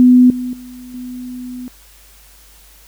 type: tone with level steps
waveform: sine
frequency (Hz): 249.8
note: B3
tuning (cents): +20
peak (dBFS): -4 / -19 / -31 / -25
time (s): 0-1.68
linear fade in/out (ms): 0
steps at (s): 0.3 / 0.53 / 0.94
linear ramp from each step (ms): 2
effects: added 50 Hz sine -46 dBFS peak until 2.87 s + white hiss -46 dBFS RMS until 2.87 s